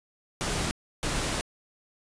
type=noise bursts at uneven times; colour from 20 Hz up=pink; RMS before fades=-29 dBFS; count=2; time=0.41-0.71 / 1.03-1.41 s; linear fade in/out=0 ms; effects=resampled to 22050 Hz